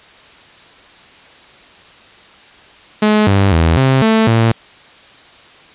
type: tone with pitch steps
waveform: sawtooth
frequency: 212.7 / 98.6 / 81.9 / 132.6 / 221.4 / 113.9 Hz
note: G#3 / G2 / E2 / C3 / A3 / A#2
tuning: +42 / +11 / -11 / +23 / +11 / -40 cents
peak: -5 dBFS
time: 3.02-4.52 s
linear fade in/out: 5 ms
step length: 250 ms
effects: white hiss -42 dBFS RMS until 5.74 s + resampled to 8000 Hz